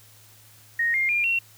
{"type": "tone with pitch steps", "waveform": "sine", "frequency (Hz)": [1864.7, 2117, 2404, 2730], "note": ["A#6", "C7", "D7", "F7"], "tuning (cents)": [0, 20, 40, -40], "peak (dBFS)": -20, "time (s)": [0.79, 1.39], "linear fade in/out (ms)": 5, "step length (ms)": 150, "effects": ["added 107 Hz sine -55 dBFS peak until 1.57 s", "white hiss -53 dBFS RMS until 1.57 s"]}